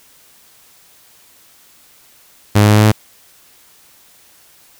sawtooth tone with pitch steps, 103.8 / 104.76 / 105.74 / 106.72 / 107.71 Hz, G#2 / G#2 / G#2 / G#2 / A2, 0 / +16 / +32 / +48 / -36 cents, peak -3 dBFS, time 2.55-2.92 s, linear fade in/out 10 ms, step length 74 ms, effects white hiss -48 dBFS RMS until 4.79 s

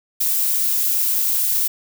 violet noise, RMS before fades -19 dBFS, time 0.2-1.68 s, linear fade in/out 10 ms, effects none

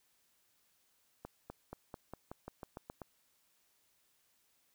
accelerating click train, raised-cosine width 1 ms, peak -30 dBFS, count 11, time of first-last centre 1.25-3.018 s, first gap 250 ms, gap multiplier 0.92, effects white hiss -74 dBFS RMS until 4.74 s

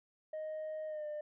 sine tone with pitch glide, 622.3 to 600.4 Hz, D#5 to D5, 0 to +38 cents, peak -36 dBFS, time 0.33-1.21 s, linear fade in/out 5 ms, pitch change -62 cents, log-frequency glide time 0.87-1.06 s, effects tanh soft clip ceiling -37 dBFS

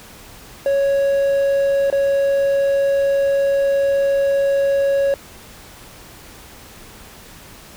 triangle tone with dropouts, 554.4 Hz, C#5, in tune, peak -12 dBFS, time 0.66-5.14 s, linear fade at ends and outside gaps 1 ms, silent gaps 1.901-1.926 s, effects pink hiss -41 dBFS RMS until 7.76 s

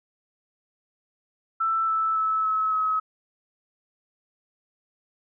sine tone with pitch steps, 1328 / 1315.8 / 1303.7 / 1291.7 / 1279.8 Hz, E6 / E6 / E6 / E6 / D#6, +12 / -4 / -20 / -36 / +48 cents, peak -21 dBFS, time 1.6-3 s, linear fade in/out 10 ms, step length 280 ms, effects none

